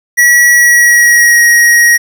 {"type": "tone with pitch glide", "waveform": "square", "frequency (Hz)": [1930, 1891.4], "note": ["B6", "A#6"], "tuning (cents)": [-40, 25], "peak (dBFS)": -4, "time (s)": [0.17, 1.98], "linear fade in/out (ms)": 20, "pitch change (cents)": -35, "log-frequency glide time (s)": [0.53, 1.41], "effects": ["7-bit"]}